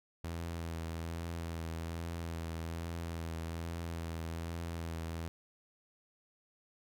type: tone with vibrato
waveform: sawtooth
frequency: 83.1 Hz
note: E2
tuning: 15 cents sharp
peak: -34 dBFS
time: 0.24-5.28 s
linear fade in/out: 0 ms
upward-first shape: triangle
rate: 1.2 Hz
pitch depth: 28 cents each way
effects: none